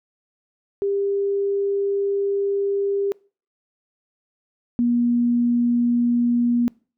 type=tone pair in turn; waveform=sine; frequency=398.8 / 239.6 Hz; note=G4 / A#3; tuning=+30 / +48 cents; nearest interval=major sixth; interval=882 cents; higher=first; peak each=-19 / -16 dBFS; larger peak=second; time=0.82-3.12 / 4.79-6.68 s; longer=first; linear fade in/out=0 ms; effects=noise-tail reverb RT60 0.4 s tail -25 dB re dry